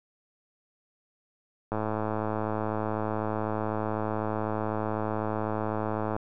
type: click train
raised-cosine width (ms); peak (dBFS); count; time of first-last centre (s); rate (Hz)
1; -16; 481; 1.72-6.164; 108
effects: none